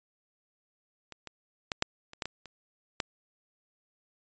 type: clicks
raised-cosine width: 0.2 ms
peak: -26 / -24 / -13 / -7 / -28 / -15 / -17 / -28 / -11 dBFS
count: 9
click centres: 1.123 / 1.273 / 1.718 / 1.824 / 2.134 / 2.222 / 2.256 / 2.457 / 3.002 s
effects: resampled to 16000 Hz